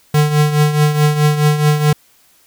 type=tone with tremolo; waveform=square; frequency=149.8 Hz; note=D3; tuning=35 cents sharp; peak=-8 dBFS; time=0.14-1.93 s; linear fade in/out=5 ms; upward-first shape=triangle; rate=4.7 Hz; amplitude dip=70%; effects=white hiss -52 dBFS RMS until 2.46 s

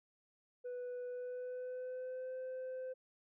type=tone with pitch glide; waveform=sine; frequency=493.9 to 514.9 Hz; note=B4 to C5; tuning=0 to -28 cents; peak=-38 dBFS; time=0.64-2.94 s; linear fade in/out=20 ms; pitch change=+72 cents; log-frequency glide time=1.08-2.35 s; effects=tanh soft clip ceiling -40 dBFS

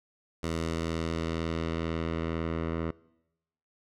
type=tone with low-pass filter sweep; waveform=10% pulse; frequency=82.1 Hz; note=E2; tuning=6 cents flat; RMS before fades=-32 dBFS; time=0.43-2.91 s; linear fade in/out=5 ms; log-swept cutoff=9000 to 1700 Hz; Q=0.78; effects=noise-tail reverb RT60 0.9 s tail -23 dB re dry

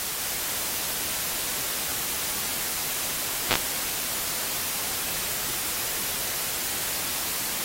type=slowing click train; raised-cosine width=0.2 ms; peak=-3 dBFS; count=5; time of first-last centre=3.51-3.555 s; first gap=8 ms; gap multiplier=1.23; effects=white hiss -29 dBFS RMS until 7.64 s + AAC 48 kbps

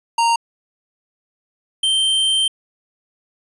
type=tone pair in turn; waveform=square; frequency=928 / 3130 Hz; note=A#5 / G7; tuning=-8 / -3 cents; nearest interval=octave + major sixth; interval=2105 cents; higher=second; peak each=-14 / -15 dBFS; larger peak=first; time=0.18-0.36 / 1.83-2.48 s; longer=second; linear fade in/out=5 ms; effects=resampled to 24000 Hz

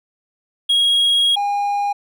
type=tone pair in turn; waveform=triangle; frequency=3292 / 812.4 Hz; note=G#7 / G#5; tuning=-16 / -38 cents; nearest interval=2 octaves; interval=2422 cents; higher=first; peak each=-11 / -15 dBFS; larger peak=first; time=0.69-1.36 / 1.36-1.93 s; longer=first; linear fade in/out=10 ms; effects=none

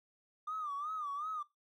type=tone with vibrato; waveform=triangle; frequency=1200 Hz; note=D6; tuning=37 cents sharp; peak=-33 dBFS; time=0.47-1.43 s; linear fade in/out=10 ms; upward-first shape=sine; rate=2.7 Hz; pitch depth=120 cents each way; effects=noise-tail reverb RT60 0.2 s tail -23 dB re dry + tanh soft clip ceiling -34 dBFS

